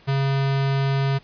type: tone with notch filter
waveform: square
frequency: 137 Hz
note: C#3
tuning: 20 cents flat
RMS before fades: -21 dBFS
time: 0.07-1.19 s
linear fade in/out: 20 ms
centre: 300 Hz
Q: 1.6
effects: pink hiss -52 dBFS RMS until 1.23 s + resampled to 11025 Hz